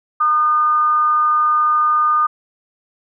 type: tone with amplitude modulation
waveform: sine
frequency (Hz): 1219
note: D#6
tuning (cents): -36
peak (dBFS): -10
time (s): 0.2-2.27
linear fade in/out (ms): 10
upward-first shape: sine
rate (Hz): 296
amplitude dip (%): 40
effects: none